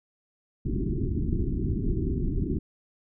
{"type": "low-pass noise", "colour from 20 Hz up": "pink", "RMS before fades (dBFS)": -27, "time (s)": [0.65, 2.59], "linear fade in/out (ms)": 10, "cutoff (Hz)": 390, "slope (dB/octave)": 96, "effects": []}